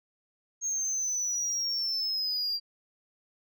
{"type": "linear sweep", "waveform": "sine", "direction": "down", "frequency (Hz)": [6500, 4728], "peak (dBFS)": -25, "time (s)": [0.61, 2.6], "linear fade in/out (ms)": 50, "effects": ["tanh soft clip ceiling -27 dBFS"]}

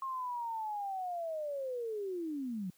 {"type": "linear sweep", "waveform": "sine", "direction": "down", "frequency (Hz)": [1078, 174.61], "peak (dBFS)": -35, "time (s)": [0.02, 2.7], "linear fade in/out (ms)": 2, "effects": ["white hiss -68 dBFS RMS until 2.77 s", "high-pass 100 Hz 12 dB/octave"]}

